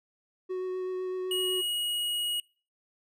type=tone with vibrato; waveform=triangle; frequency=370 Hz; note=F#4; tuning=in tune; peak=-28 dBFS; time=0.49-1.62 s; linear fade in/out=20 ms; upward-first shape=triangle; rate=7.9 Hz; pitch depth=12 cents each way
type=tone; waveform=square; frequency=2896 Hz; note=F#7; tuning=38 cents flat; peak=-29 dBFS; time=1.31-2.4 s; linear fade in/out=2 ms
effects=noise-tail reverb RT60 0.4 s tail -25 dB re dry